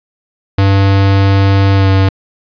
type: tone with pitch glide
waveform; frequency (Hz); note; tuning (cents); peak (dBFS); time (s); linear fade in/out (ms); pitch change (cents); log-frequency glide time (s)
square; 98 to 96.32; G2 to G2; 0 to -30; -7; 0.58-2.09; 5; -30; 1.74-1.89
effects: resampled to 11025 Hz + 8-bit